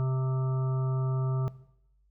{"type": "harmonic tone", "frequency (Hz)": 130.81, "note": "C3", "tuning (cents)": 0, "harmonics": [1, 3, 5, 7, 9, 10], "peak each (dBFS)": [-25, -40, -43, -47, -45, -48], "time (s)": [0, 1.48], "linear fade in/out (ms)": 0, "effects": ["noise-tail reverb RT60 0.8 s tail -18 dB re dry", "added 50 Hz sine -63 dBFS peak until 2.1 s"]}